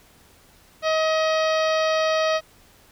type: harmonic tone with a mistuned harmonic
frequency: 633 Hz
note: D#5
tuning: 30 cents sharp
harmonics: 1 / 2 / 3 / 4 / 5 / 6 / 7 / 8 / 9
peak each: -20 / -26 / -30 / -32 / -34 / -36 / -37 / -38 / -39 dBFS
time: 0.82-2.41 s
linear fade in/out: 50 ms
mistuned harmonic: 8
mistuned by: -48 cents
effects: pink hiss -54 dBFS RMS until 2.91 s